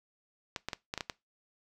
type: clicks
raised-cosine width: 0.2 ms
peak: -17 dBFS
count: 7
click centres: 0.562 / 0.686 / 0.732 / 0.939 / 0.977 / 1.008 / 1.098 s
effects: noise-tail reverb RT60 0.2 s tail -21 dB re dry